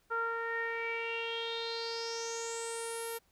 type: tone with low-pass filter sweep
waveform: sawtooth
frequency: 460.3 Hz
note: A#4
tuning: 22 cents flat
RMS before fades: -37 dBFS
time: 0.1-3.19 s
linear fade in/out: 20 ms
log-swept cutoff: 1300 to 12000 Hz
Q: 7.4
effects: pink hiss -71 dBFS RMS until 3.31 s